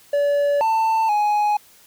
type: tone with pitch steps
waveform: triangle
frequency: 574 / 891 / 835 Hz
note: D5 / A5 / G#5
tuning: -40 / +22 / +9 cents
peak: -14 dBFS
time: 0.13-1.57 s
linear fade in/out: 5 ms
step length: 480 ms
effects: white hiss -51 dBFS RMS until 1.86 s